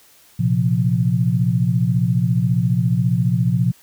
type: chord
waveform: sine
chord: Bb suspended second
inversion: none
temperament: just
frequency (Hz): 116.54 / 131.11 / 174.81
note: Bb2 / C3 / F3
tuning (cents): 0 / +4 / +2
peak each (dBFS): -19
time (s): 0.39-3.72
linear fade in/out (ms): 10
effects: white hiss -51 dBFS RMS until 3.82 s